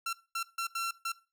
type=tone bursts at uneven times; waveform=sawtooth; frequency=1356 Hz; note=E6; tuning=49 cents sharp; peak=-28 dBFS; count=5; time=0.06-0.13 / 0.35-0.43 / 0.58-0.67 / 0.75-0.91 / 1.05-1.12 s; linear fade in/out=5 ms; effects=noise-tail reverb RT60 0.3 s tail -18 dB re dry